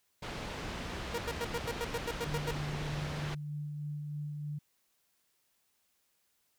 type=low-pass noise; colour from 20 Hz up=pink; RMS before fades=-40 dBFS; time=0.22-3.35 s; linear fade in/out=10 ms; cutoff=4200 Hz; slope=12 dB/octave
type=tone bursts; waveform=sawtooth; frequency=471.2 Hz; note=A#4; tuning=19 cents sharp; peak=-29 dBFS; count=11; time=1.14-2.512 s; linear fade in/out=5 ms; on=42 ms; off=91 ms
type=tone with tremolo; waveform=sine; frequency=148 Hz; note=D3; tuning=14 cents sharp; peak=-35 dBFS; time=2.25-4.59 s; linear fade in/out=10 ms; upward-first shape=sine; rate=3.2 Hz; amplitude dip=25%
effects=white hiss -75 dBFS RMS until 6.58 s